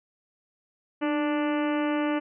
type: harmonic tone with a mistuned harmonic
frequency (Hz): 293.7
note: D4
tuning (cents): 0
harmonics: 1 / 2 / 3 / 4 / 5 / 6 / 7 / 8 / 9 / 10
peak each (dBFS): -25 / -31 / -35 / -37 / -39 / -41 / -42 / -43 / -44 / -45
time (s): 1.01-2.2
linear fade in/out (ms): 20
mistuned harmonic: 1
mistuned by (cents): +43
effects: none